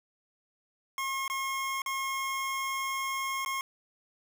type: tone with dropouts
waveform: 25% pulse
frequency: 1078 Hz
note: C#6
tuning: 49 cents flat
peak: -27 dBFS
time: 0.98-3.61 s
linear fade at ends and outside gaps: 1 ms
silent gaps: 1.279-1.299 / 1.819-1.861 / 3.449-3.46 s
effects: none